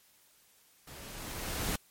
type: noise with level ramp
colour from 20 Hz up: pink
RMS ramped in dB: -49 to -32 dBFS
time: 0.87-1.76 s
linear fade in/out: 5 ms
effects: white hiss -64 dBFS RMS until 1.9 s + MP3 64 kbps